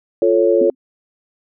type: chord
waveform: sine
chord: F augmented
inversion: none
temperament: equal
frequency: 349.2 / 440 / 554.4 Hz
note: F4 / A4 / C#5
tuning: 0 / 0 / 0 cents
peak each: -15 dBFS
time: 0.22-0.7 s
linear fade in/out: 2 ms
type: tone with exponential decay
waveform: sine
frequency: 260.5 Hz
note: C4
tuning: 7 cents flat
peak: -16 dBFS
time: 0.61-0.75 s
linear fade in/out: 5 ms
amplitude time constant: 30 ms
effects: none